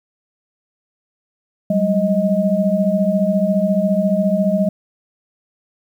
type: tone cluster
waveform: sine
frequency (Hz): 187.3 / 201.7 / 626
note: F#3 / G3 / D#5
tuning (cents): +21 / +50 / +10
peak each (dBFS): -18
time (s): 1.7-4.69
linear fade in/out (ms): 5
effects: 8-bit